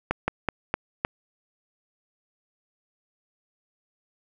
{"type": "slowing click train", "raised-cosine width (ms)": 0.5, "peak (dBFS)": -8, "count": 5, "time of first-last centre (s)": [0.11, 1.049], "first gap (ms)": 170, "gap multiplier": 1.22, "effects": ["8-bit"]}